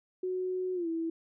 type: tone with pitch glide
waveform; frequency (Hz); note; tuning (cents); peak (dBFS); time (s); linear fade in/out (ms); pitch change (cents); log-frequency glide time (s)
sine; 368.7 to 328.5; F#4 to E4; -6 to -6; -30; 0.23-1.1; 5; -200; 0.74-0.88
effects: none